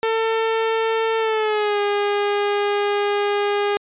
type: tone with pitch glide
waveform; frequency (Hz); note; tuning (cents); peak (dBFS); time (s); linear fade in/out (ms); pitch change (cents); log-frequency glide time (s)
sawtooth; 448.3 to 408.7; A4 to G#4; +32 to -28; -14; 0.03-3.77; 0; -160; 1.18-1.8
effects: resampled to 8000 Hz